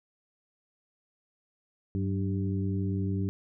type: harmonic tone with a mistuned harmonic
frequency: 98 Hz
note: G2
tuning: in tune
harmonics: 1 / 2 / 3 / 4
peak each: -29 / -32 / -36 / -40 dBFS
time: 1.95-3.29 s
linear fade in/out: 0 ms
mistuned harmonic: 2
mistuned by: -63 cents
effects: none